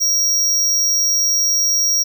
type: tone with amplitude modulation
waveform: square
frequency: 5650 Hz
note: F8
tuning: 19 cents sharp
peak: -13 dBFS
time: 0-2.04 s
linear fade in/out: 20 ms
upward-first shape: sine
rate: 208 Hz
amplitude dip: 25%
effects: none